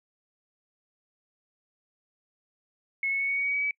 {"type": "tone with pitch steps", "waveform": "sine", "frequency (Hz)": [2187, 2201, 2215, 2229, 2243, 2258, 2272, 2286], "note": ["C#7", "C#7", "C#7", "C#7", "C#7", "C#7", "C#7", "D7"], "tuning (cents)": [-24, -13, -2, 9, 20, 31, 42, -47], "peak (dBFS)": -25, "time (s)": [3.03, 3.71], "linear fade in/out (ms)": 2, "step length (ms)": 85, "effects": ["noise-tail reverb RT60 0.1 s tail -25 dB re dry"]}